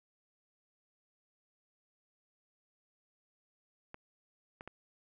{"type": "clicks", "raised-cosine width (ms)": 0.5, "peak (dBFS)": -30, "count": 3, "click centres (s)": [3.944, 4.609, 4.676], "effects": []}